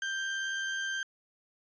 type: tone with amplitude modulation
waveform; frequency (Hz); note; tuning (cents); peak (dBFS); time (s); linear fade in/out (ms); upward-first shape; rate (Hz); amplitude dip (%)
35% pulse; 1574; G6; +7; -29; 0.02-1.03; 2; sine; 78.6; 25
effects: resampled to 16000 Hz